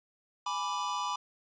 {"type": "chord", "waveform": "square", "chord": "G# diminished", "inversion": "none", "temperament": "equal", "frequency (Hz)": [830.6, 987.8, 1174.7], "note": ["G#5", "B5", "D6"], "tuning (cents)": [0, 0, 0], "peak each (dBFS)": [-40, -35, -36], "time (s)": [0.46, 1.16], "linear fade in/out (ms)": 5, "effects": ["resampled to 16000 Hz"]}